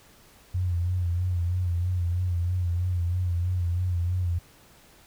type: tone with vibrato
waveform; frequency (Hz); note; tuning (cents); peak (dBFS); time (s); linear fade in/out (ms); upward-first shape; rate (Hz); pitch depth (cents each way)
sine; 88.7; F2; +27; -23; 0.54-4.39; 10; sine; 3.1; 55
effects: pink hiss -55 dBFS RMS until 5.06 s